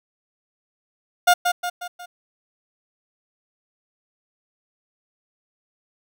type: tone with echo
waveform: 30% pulse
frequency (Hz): 711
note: F5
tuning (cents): +31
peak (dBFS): -9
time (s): 1.27-1.34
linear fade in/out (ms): 10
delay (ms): 180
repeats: 4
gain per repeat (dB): -6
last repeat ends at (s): 2.06
effects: none